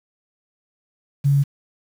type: tone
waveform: sine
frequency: 140.6 Hz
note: C#3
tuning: 25 cents sharp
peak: -13 dBFS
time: 1.24-1.44 s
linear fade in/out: 20 ms
effects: 7-bit